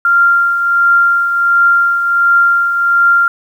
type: tone with tremolo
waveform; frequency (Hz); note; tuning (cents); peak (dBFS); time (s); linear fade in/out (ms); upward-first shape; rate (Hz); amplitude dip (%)
sine; 1389; F6; -10; -5; 0.05-3.28; 2; triangle; 1.4; 55
effects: 7-bit